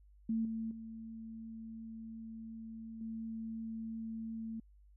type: tone with level steps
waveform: sine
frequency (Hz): 224.3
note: A3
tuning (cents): +34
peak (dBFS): -31 / -36 / -44 / -39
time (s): 0.29-4.6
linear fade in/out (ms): 5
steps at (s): 0.45 / 0.71 / 3.01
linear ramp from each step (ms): 2
effects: added 50 Hz sine -59 dBFS peak until 4.96 s